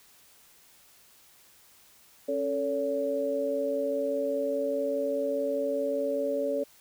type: tone cluster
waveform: sine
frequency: 273.9 / 442.1 / 567 Hz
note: C#4 / A4 / C#5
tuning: -21 / +8 / +39 cents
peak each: -34 / -32 / -28 dBFS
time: 2.28-6.64 s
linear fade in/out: 10 ms
effects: white hiss -58 dBFS RMS until 6.8 s